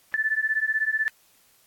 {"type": "beating tone pair", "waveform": "sine", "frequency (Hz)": [1745, 1761], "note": ["A6", "A6"], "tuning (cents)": [-15, 1], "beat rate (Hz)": 16, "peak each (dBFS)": -25, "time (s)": [0.14, 1.08], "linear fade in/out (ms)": 0, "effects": ["white hiss -60 dBFS RMS until 1.66 s", "AAC 64 kbps"]}